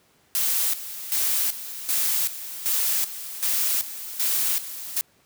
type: noise with tremolo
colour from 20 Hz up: blue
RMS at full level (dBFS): -23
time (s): 0.35-5.01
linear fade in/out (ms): 0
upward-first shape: square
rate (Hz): 1.3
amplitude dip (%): 75
effects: pink hiss -61 dBFS RMS until 5.25 s + high-pass 100 Hz 12 dB/octave